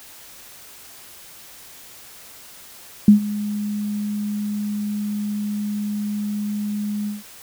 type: tone with ADSR envelope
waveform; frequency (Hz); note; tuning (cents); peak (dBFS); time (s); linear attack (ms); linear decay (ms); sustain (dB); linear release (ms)
sine; 207.7; G#3; 0; -4; 3.08-7.23; 3; 110; -18; 160
effects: white hiss -43 dBFS RMS until 7.42 s